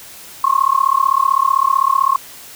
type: tone with amplitude modulation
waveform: sine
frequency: 1080 Hz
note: C#6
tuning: 45 cents flat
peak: -7 dBFS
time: 0.44-2.16 s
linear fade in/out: 2 ms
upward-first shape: sine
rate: 35.7 Hz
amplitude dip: 100%
effects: white hiss -37 dBFS RMS until 2.55 s